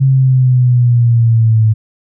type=exponential sweep; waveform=sine; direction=down; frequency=135.4 to 108.6 Hz; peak=-6 dBFS; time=0-1.74 s; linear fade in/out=20 ms; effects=none